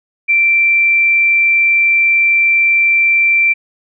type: tone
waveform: sine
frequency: 2349 Hz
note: D7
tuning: in tune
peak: -8 dBFS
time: 0.28-3.54 s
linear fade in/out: 20 ms
effects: none